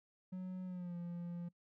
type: tone with pitch glide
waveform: triangle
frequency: 184.5 to 173.14 Hz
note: F#3 to F3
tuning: -5 to -15 cents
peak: -39 dBFS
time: 0.32-1.49 s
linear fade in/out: 10 ms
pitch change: -110 cents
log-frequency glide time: 0.65-0.96 s
effects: noise-tail reverb RT60 0.1 s tail -22 dB re dry